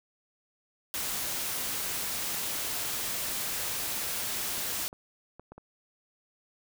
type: noise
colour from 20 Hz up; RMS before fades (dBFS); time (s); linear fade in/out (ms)
white; -33; 0.94-4.88; 0
type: clicks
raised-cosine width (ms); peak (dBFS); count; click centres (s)
1; -32; 9; 2.554 / 2.588 / 4.297 / 4.5 / 4.58 / 4.929 / 5.396 / 5.52 / 5.58
effects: none